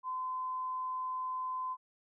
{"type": "tone", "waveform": "sine", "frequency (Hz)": 1025, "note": "C6", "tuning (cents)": -36, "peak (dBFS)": -34, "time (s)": [0.03, 1.77], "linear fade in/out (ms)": 50, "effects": []}